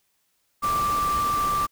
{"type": "tone in noise", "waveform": "sine", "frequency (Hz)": 1174.7, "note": "D6", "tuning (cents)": 0, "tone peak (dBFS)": -21, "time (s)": [0.62, 1.67], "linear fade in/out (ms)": 20, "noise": "pink", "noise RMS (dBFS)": -33, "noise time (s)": [0.62, 1.67], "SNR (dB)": 9, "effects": ["white hiss -70 dBFS RMS until 1.71 s"]}